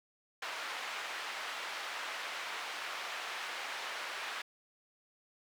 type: band-pass noise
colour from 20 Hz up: white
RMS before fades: -41 dBFS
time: 0.42-4.42 s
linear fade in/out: 5 ms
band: 720 to 2500 Hz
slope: 12 dB/octave
effects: none